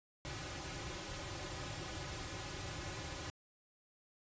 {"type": "noise with comb filter", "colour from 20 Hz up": "pink", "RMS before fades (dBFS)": -44, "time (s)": [0.25, 3.3], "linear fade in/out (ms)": 0, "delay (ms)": 4.4, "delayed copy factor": -0.85, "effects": ["resampled to 16000 Hz"]}